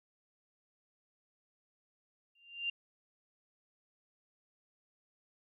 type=tone with exponential growth; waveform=sine; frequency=2787 Hz; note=F7; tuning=4 cents flat; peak=-30 dBFS; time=2.35-2.7 s; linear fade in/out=5 ms; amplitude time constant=76 ms; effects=none